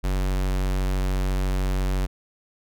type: tone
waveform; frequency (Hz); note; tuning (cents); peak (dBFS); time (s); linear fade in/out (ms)
square; 46.98; F#1; +27; -22; 0.03-2.07; 20
effects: none